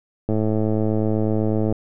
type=click train; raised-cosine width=2 ms; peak=-9 dBFS; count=156; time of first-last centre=0.29-1.725 s; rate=108 Hz; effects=none